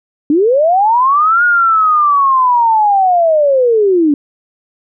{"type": "linear two-way sweep", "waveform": "sine", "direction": "up then down", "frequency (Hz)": [279.1, 1447, 279.1], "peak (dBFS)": -7, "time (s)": [0.3, 4.14], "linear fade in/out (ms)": 2, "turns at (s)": 1.44, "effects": []}